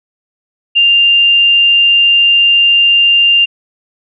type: tone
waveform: sine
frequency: 2794 Hz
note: F7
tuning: in tune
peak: -5 dBFS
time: 0.75-3.46 s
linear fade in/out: 20 ms
effects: none